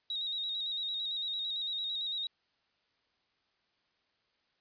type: tone with vibrato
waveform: sine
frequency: 3788 Hz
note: A#7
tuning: 27 cents sharp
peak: -33 dBFS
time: 0.1-2.27 s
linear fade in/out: 2 ms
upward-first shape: square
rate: 8.9 Hz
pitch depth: 38 cents each way
effects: white hiss -75 dBFS RMS until 4.6 s + resampled to 11025 Hz